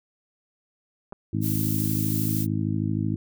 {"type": "clicks", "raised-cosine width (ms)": 1, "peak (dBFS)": [-24, -28], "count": 2, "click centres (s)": [1.124, 1.129]}
{"type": "harmonic tone", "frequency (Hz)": 53, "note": "G#1", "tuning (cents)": 36, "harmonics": [2, 3, 4, 5, 6], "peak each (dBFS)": [-27, -29, -30, -31, -32], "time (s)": [1.33, 3.16], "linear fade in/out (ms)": 5}
{"type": "noise", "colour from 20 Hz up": "violet", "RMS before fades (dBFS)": -31, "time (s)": [1.41, 2.47], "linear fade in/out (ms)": 50}
{"effects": []}